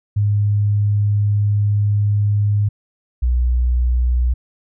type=tone pair in turn; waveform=sine; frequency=103.2 / 61.25 Hz; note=G#2 / B1; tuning=-10 / -14 cents; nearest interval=major sixth; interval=904 cents; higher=first; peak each=-13 dBFS; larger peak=neither; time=0.16-2.69 / 3.22-4.34 s; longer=first; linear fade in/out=10 ms; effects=none